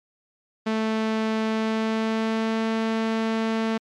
sawtooth tone with pitch glide, 220 to 223.3 Hz, A3 to A3, 0 to +26 cents, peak -18 dBFS, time 0.66-3.78 s, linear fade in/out 10 ms, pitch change +26 cents, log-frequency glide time 1.43-2.65 s, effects low-pass 4000 Hz 12 dB/octave + MP3 96 kbps

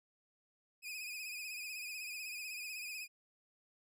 sawtooth tone with vibrato, 2489 Hz, D#7, in tune, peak -39 dBFS, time 0.82-3.08 s, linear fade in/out 50 ms, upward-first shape sine, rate 16 Hz, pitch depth 64 cents each way, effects none

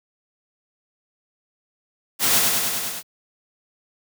white noise with echo, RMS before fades -19 dBFS, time 2.19-2.43 s, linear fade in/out 50 ms, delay 100 ms, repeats 6, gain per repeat -2 dB, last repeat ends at 3.03 s, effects high-pass 100 Hz 12 dB/octave

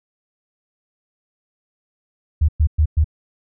sine tone bursts, 76.7 Hz, D#2, 24 cents flat, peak -11 dBFS, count 4, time 2.41-3.044 s, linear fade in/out 10 ms, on 76 ms, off 110 ms, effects none

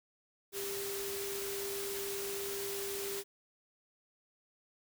sine tone in noise, 397.2 Hz, G4, 23 cents sharp, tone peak -39 dBFS, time 0.52-3.24 s, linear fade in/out 50 ms, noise white, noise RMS -41 dBFS, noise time 0.52-3.24 s, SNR -1 dB, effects none

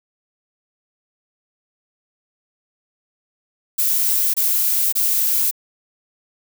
violet noise bursts, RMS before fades -18 dBFS, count 3, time 3.78-5.512 s, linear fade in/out 10 ms, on 560 ms, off 26 ms, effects none

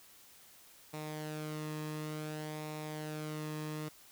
sawtooth tone with flanger, 153.4 Hz, D#3, 24 cents flat, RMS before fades -41 dBFS, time 0.93-3.89 s, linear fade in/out 10 ms, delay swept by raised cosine 0.64 to 1.38 ms, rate 0.56 Hz, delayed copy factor -0.5, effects white hiss -59 dBFS RMS until 4.11 s

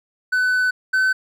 triangle tone pair in turn, 1503 / 1523.1 Hz, F#6 / F#6, +27 / +50 cents, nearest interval unison, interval 23 cents, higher second, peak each -14 / -13 dBFS, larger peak second, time 0.32-0.71 / 0.93-1.13 s, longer first, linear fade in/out 10 ms, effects none

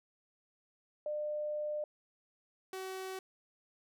sine / sawtooth tone pair in turn, 600 / 378 Hz, D5 / F#4, +37 / +37 cents, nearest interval minor sixth, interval 800 cents, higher first, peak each -34 / -36 dBFS, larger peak first, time 1.06-1.84 / 2.73-3.19 s, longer first, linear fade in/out 2 ms, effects none

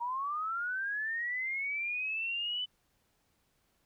sine linear sweep, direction up, 932 to 3019 Hz, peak -32 dBFS, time 0-2.66 s, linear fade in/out 20 ms, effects pink hiss -74 dBFS RMS until 3.85 s

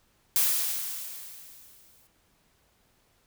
blue noise with exponential decay, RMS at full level -22 dBFS, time 0.36-2.07 s, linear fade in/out 0 ms, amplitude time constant 370 ms, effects pink hiss -67 dBFS RMS until 3.26 s

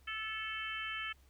harmonic tone with a mistuned harmonic, 440 Hz, A4, in tune, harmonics 3 / 4 / 5 / 6 / 7, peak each -44 / -43 / -45 / -44 / -44 dBFS, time 0.07-1.13 s, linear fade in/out 10 ms, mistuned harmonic 4, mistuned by -25 cents, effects added 67 Hz sine -61 dBFS peak until 1.29 s + pink hiss -70 dBFS RMS until 1.29 s

